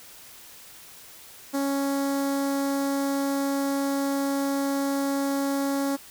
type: tone with notch filter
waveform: sawtooth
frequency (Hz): 277.2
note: C#4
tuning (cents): 0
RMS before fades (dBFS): -26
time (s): 1.53-5.97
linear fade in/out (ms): 20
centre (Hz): 2700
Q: 0.79
effects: white hiss -47 dBFS RMS until 6.1 s